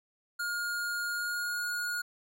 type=tone with pitch glide; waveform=square; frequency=1423 to 1438.7 Hz; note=F6 to F#6; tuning=+32 to -49 cents; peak=-32 dBFS; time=0.39-2.02 s; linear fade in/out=10 ms; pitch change=+19 cents; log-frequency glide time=1.07-1.65 s; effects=none